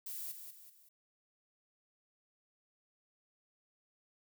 violet noise with echo, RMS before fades -43 dBFS, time 0.06-0.32 s, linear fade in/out 5 ms, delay 190 ms, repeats 3, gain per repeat -7 dB, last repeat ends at 0.89 s, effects none

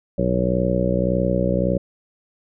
harmonic tone, 61.74 Hz, B1, in tune, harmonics 1 / 2 / 3 / 4 / 5 / 6 / 7 / 8 / 9, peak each -27 / -26 / -22 / -31 / -28 / -30 / -31 / -27 / -23 dBFS, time 0.18-1.78 s, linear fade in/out 5 ms, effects none

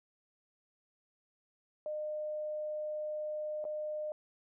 sine tone with dropouts, 608 Hz, D#5, 40 cents flat, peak -35 dBFS, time 1.86-4.12 s, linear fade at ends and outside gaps 1 ms, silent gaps 3.642-3.651 s, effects none

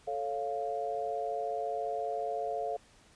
sine chord, A augmented, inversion none, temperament equal, 440 / 554.4 / 698.5 Hz, A4 / C#5 / E#5, 0 / 0 / 0 cents, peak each -37 / -38 / -34 dBFS, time 0.07-2.77 s, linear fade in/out 10 ms, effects pink hiss -61 dBFS RMS until 3.15 s + resampled to 22050 Hz

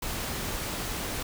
pink noise, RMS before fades -33 dBFS, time 0.02-1.23 s, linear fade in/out 5 ms, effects none

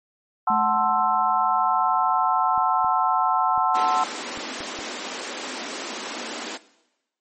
sine chord, F# half-diminished seventh, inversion none, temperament equal with one note detuned, 740 / 880 / 1046.5 / 1323.1 Hz, F#5 / A5 / C6 / E6, 0 / 0 / 0 / +6 cents, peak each -23 dBFS, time 0.47-4.04 s, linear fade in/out 5 ms
triangle tone with exponential decay, 215.3 Hz, A3, 37 cents flat, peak -25 dBFS, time 0.5-2.67 s, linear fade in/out 2 ms, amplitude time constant 470 ms
clicks, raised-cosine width 3 ms, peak -30 dBFS, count 6, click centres 2.578 / 2.846 / 3.578 / 4.375 / 4.605 / 4.789 s
pink high-pass noise, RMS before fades -32 dBFS, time 3.74-6.58 s, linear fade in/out 20 ms, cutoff 230 Hz, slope 48 dB/octave
effects noise-tail reverb RT60 1.0 s tail -19 dB re dry + MP3 32 kbps

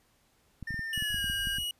clicks, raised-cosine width 5 ms, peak -27 dBFS, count 11, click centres 0.627 / 0.707 / 0.743 / 0.793 / 0.977 / 1.024 / 1.144 / 1.243 / 1.299 / 1.472 / 1.585 s
triangle tone with pitch glide, 1806 to 1599.7 Hz, A6 to G6, +45 to +35 cents, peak -32 dBFS, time 0.67-1.58 s, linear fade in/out 5 ms, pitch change -210 cents, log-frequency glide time 0.9-1.25 s
45% pulse tone, 2907 Hz, F#7, 31 cents flat, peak -31 dBFS, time 0.93-1.71 s, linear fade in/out 2 ms
pink low-pass noise, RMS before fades -45 dBFS, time 1.1-1.64 s, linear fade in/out 2 ms, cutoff 110 Hz, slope 24 dB/octave
effects pink hiss -68 dBFS RMS until 1.79 s + resampled to 32000 Hz

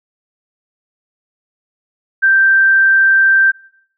sine tone, 1568 Hz, G6, in tune, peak -7 dBFS, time 2.22-3.52 s, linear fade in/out 20 ms, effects noise-tail reverb RT60 0.6 s tail -21 dB re dry

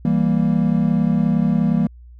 triangle chord, E diminished, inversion none, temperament equal, 164.81 / 196 / 233.1 Hz, E3 / G3 / Bb3, 0 / 0 / 0 cents, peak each -17 dBFS, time 0.05-1.87 s, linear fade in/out 2 ms, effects added 60 Hz sine -39 dBFS peak until 2.19 s

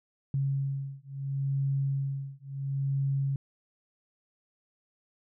sine beating tone pair, 137.1 / 137.83 Hz, C#3 / C#3, -19 / -10 cents, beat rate 0.73 Hz, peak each -31 dBFS, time 0.34-3.36 s, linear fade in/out 2 ms, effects none

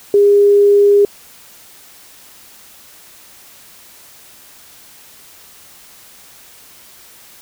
sine tone, 406.3 Hz, G#4, 38 cents flat, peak -6 dBFS, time 0.14-1.05 s, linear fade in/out 2 ms, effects white hiss -42 dBFS RMS until 7.41 s

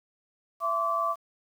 sine tone cluster, 669 / 1049 / 1154 Hz, E5 / C6 / D6, +25 / +4 / -31 cents, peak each -31 / -34 / -26 dBFS, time 0.6-1.16 s, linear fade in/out 50 ms, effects 9-bit

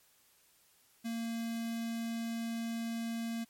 square tone with notch filter, 229.6 Hz, A#3, 26 cents flat, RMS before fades -37 dBFS, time 1.04-3.45 s, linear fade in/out 20 ms, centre 960 Hz, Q 0.94, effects white hiss -67 dBFS RMS until 3.49 s + MP3 64 kbps

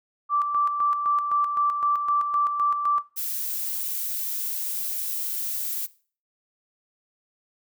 sine tone with tremolo, 1168 Hz, D6, 10 cents flat, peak -19 dBFS, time 0.29-3.03 s, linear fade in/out 50 ms, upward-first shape square, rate 3.9 Hz, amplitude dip 50%
violet noise, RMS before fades -29 dBFS, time 3.16-5.87 s, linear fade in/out 20 ms
effects noise-tail reverb RT60 0.4 s tail -19 dB re dry

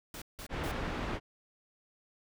pink noise bursts, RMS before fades -44 dBFS, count 3, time 0.14-0.714 s, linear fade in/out 2 ms, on 78 ms, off 170 ms
pink low-pass noise, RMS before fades -36 dBFS, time 0.49-1.2 s, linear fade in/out 50 ms, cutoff 2400 Hz, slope 12 dB/octave
effects none

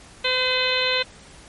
harmonic tone, 510 Hz, C5, 44 cents flat, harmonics 1 / 2 / 3 / 4 / 5 / 6 / 7 / 8, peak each -26 / -31 / -29 / -28 / -26 / -28 / -27 / -26 dBFS, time 0.24-1.03 s, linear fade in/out 10 ms, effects pink hiss -46 dBFS RMS until 1.48 s + MP3 48 kbps

